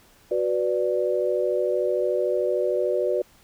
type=chord; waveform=sine; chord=B minor; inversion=second; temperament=equal; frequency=370 / 493.9 / 587.3 Hz; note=F#4 / B4 / D5; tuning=0 / 0 / 0 cents; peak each=-25 dBFS; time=0.31-3.22 s; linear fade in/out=5 ms; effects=pink hiss -56 dBFS RMS until 3.43 s